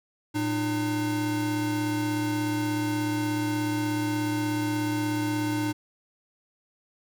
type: tone pair together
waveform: square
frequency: 113.14 / 302.8 Hz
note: A2 / D#4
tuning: +49 / -47 cents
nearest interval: octave + perfect fourth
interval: 1704 cents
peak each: -32 / -27 dBFS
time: 0.34-5.73 s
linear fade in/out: 20 ms
effects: none